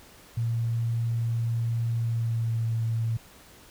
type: tone with pitch glide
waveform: sine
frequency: 116 to 113.81 Hz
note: A#2 to A#2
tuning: -8 to -41 cents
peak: -24 dBFS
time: 0.37-3.17 s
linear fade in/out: 5 ms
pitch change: -33 cents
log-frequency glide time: 1.95-2.7 s
effects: pink hiss -52 dBFS RMS until 3.7 s